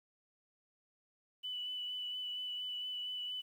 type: tone with vibrato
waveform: sine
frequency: 2979 Hz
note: F#7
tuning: 11 cents sharp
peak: -38 dBFS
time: 1.43-3.42 s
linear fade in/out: 20 ms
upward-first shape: sine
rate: 4.3 Hz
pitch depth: 14 cents each way
effects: 11-bit